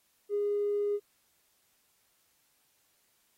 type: tone with tanh clipping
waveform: triangle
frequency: 410.4 Hz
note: G#4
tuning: 21 cents flat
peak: -27 dBFS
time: 0.29-1 s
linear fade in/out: 50 ms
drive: 4 dB
effects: white hiss -71 dBFS RMS until 3.37 s + AAC 48 kbps